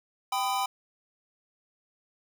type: chord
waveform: square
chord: G augmented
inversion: none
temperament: equal with one note detuned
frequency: 784 / 1003.3 / 1244.5 Hz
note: G5 / B5 / D#6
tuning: 0 / +27 / 0 cents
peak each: -30 / -31 / -36 dBFS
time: 0.32-0.66 s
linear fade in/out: 5 ms
effects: none